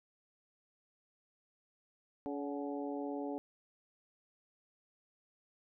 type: harmonic tone with a mistuned harmonic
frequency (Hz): 142.1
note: C#3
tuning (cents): +43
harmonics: 2 / 3 / 4 / 5 / 6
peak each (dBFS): -39 / -43 / -45 / -47 / -49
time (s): 2.26-3.38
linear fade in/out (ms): 0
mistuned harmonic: 5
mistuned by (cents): +59
effects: none